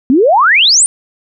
sine exponential sweep, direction up, 241.5 to 9490 Hz, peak -5 dBFS, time 0.1-0.86 s, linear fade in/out 0 ms, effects none

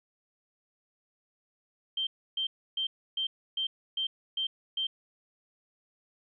sine tone bursts, 3143 Hz, G7, 4 cents sharp, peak -28 dBFS, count 8, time 1.97-4.87 s, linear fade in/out 5 ms, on 100 ms, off 300 ms, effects none

